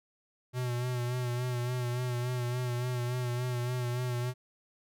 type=tone with vibrato; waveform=square; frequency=123.47 Hz; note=B2; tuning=in tune; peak=-31 dBFS; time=0.53-4.34 s; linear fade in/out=50 ms; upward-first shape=sine; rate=3.5 Hz; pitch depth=38 cents each way; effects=none